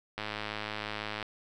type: click train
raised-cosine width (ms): 0.3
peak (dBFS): -19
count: 112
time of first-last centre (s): 0.18-1.227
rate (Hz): 106
effects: none